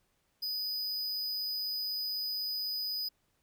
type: tone with amplitude modulation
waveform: square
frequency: 4978 Hz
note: D#8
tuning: in tune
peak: -32 dBFS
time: 0.42-3.09 s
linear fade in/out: 10 ms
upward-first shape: sine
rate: 196 Hz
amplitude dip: 30%
effects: pink hiss -75 dBFS RMS until 3.42 s